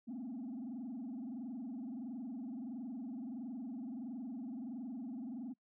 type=tone with frequency modulation; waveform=sine; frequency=246.9 Hz; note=B3; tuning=in tune; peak=-39 dBFS; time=0.07-5.54 s; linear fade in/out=20 ms; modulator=21.5 Hz; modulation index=1.4; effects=noise-tail reverb RT60 0.1 s tail -26 dB re dry + tanh soft clip ceiling -39 dBFS